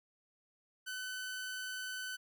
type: tone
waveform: sawtooth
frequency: 1510 Hz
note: F#6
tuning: 35 cents sharp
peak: -36 dBFS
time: 0.86-2.17 s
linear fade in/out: 20 ms
effects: none